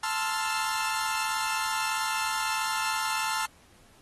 sawtooth chord, F major seventh, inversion first, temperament equal, 880 / 1046.5 / 1318.5 / 1396.9 Hz, A5 / C6 / E6 / F6, 0 / 0 / 0 / 0 cents, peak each -27 / -32 / -31 / -30 dBFS, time 0.03-3.46 s, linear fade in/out 5 ms, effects pink hiss -59 dBFS RMS until 4.01 s + AAC 32 kbps

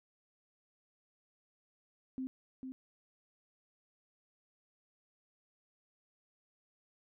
sine tone with echo, 260.5 Hz, C4, 7 cents flat, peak -36 dBFS, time 2.18-2.27 s, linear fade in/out 0 ms, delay 450 ms, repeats 1, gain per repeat -5 dB, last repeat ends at 2.72 s, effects none

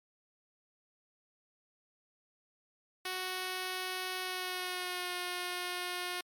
5% pulse tone with pitch glide, 370 to 358.4 Hz, F#4 to F4, 0 to +45 cents, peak -24 dBFS, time 3.05-6.21 s, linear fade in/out 5 ms, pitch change -55 cents, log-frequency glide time 4.21-5.13 s, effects MP3 96 kbps

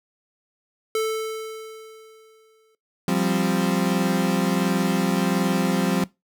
square tone with exponential decay, 440 Hz, A4, in tune, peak -20 dBFS, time 0.95-2.75 s, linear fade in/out 2 ms, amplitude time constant 390 ms
35% pulse chord, F suspended second, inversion none, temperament equal, 174.61 / 196 / 261.6 Hz, F3 / G3 / C4, 0 / 0 / 0 cents, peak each -22 / -22 / -24 dBFS, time 3.08-6.04 s, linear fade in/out 2 ms
effects noise-tail reverb RT60 0.2 s tail -20 dB re dry

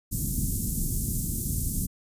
pink band-stop noise, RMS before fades -28 dBFS, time 0.11-1.87 s, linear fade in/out 20 ms, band 240 to 7700 Hz, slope 24 dB/octave, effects resampled to 32000 Hz

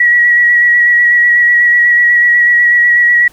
sine tone with vibrato, 1922 Hz, B6, 48 cents flat, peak -5 dBFS, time 0-3.28 s, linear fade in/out 5 ms, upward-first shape square, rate 8.1 Hz, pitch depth 15 cents each way, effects pink hiss -44 dBFS RMS until 3.32 s

